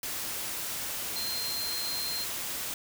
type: tone in noise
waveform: sine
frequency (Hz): 4165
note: C8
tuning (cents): -9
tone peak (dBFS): -33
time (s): 1.16-2.24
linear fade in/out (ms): 2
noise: white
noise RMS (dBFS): -35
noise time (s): 0.03-2.74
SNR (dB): -1
effects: none